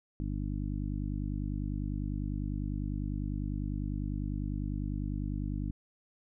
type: harmonic tone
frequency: 50 Hz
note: G1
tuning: 35 cents sharp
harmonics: 1 / 2 / 3 / 4 / 5 / 6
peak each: -35 / -38 / -40 / -41 / -42 / -43 dBFS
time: 0.2-5.71 s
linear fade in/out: 0 ms
effects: none

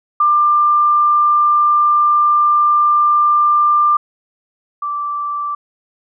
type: tone pair in turn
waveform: sine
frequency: 1191 / 1168.5 Hz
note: D6 / D6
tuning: +24 / -9 cents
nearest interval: unison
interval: 33 cents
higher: first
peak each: -9 / -18 dBFS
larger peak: first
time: 0.2-3.97 / 4.82-5.55 s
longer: first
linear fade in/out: 5 ms
effects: none

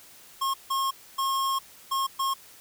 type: tone bursts at uneven times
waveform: square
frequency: 1079 Hz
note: C#6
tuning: 47 cents flat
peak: -25 dBFS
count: 5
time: 0.41-0.54 / 0.7-0.91 / 1.18-1.59 / 1.91-2.07 / 2.19-2.34 s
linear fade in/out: 10 ms
effects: white hiss -51 dBFS RMS until 2.6 s

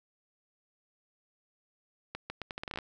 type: accelerating click train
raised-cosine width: 0.3 ms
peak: -21 dBFS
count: 12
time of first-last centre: 2.15-2.787 s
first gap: 150 ms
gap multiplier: 0.78
effects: none

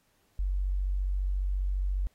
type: tone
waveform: sine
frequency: 47.3 Hz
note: F#1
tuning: 39 cents sharp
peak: -26 dBFS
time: 0.39-2.07 s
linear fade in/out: 0 ms
effects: pink hiss -70 dBFS RMS until 2.14 s + AAC 48 kbps

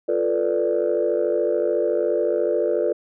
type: chord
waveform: sine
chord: B half-diminished seventh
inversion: second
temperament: equal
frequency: 349.2 / 440 / 493.9 / 587.3 Hz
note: F4 / A4 / B4 / D5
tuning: 0 / 0 / 0 / 0 cents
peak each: -24 / -23 / -23 / -23 dBFS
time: 0.08-2.93 s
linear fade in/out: 10 ms
effects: tanh soft clip ceiling -11 dBFS

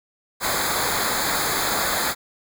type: noise with comb filter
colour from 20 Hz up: pink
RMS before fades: -23 dBFS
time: 0.4-2.15 s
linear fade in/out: 50 ms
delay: 0.35 ms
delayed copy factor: -0.85
effects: none

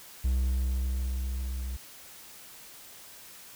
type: tone with level ramp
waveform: triangle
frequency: 63.9 Hz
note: C2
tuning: 40 cents flat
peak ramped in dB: -21 to -30 dBFS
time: 0.24-1.77 s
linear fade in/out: 10 ms
effects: white hiss -49 dBFS RMS until 3.55 s

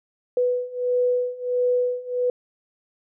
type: beating tone pair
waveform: sine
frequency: 493.9 / 495.4 Hz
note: B4 / B4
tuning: 0 / +5 cents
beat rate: 1.5 Hz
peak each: -24 / -22 dBFS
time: 0.37-2.3 s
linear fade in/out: 2 ms
effects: none

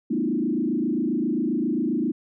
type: tone with frequency modulation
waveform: sine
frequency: 272.9 Hz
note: C#4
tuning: 27 cents flat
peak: -21 dBFS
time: 0.1-2.12 s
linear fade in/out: 10 ms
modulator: 27.5 Hz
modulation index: 2.4
effects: none

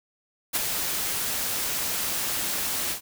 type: noise with ADSR envelope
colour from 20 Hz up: white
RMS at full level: -23 dBFS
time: 0.53-3.01 s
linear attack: 26 ms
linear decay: 27 ms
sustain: -5 dB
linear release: 100 ms
effects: none

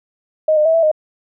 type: tone with pitch steps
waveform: sine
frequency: 624 / 607 / 648 / 660 / 618 Hz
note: D#5 / D#5 / E5 / E5 / D#5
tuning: +5 / -43 / -30 / +2 / -12 cents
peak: -10 dBFS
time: 0.48-0.915 s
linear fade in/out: 5 ms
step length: 87 ms
effects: none

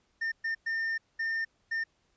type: tone bursts at uneven times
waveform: triangle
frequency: 1810 Hz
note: A6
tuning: 48 cents sharp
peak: -27 dBFS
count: 5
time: 0.21-0.32 / 0.44-0.55 / 0.66-0.98 / 1.19-1.45 / 1.71-1.84 s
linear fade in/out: 10 ms
effects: pink hiss -72 dBFS RMS until 2.16 s + resampled to 16000 Hz

